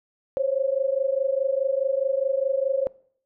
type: tone pair together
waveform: sine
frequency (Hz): 528 / 552.8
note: C5 / C#5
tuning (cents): +16 / -5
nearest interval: minor second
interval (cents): 79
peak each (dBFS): -24 / -24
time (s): 0.37-2.87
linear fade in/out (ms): 0
effects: noise-tail reverb RT60 0.6 s tail -22 dB re dry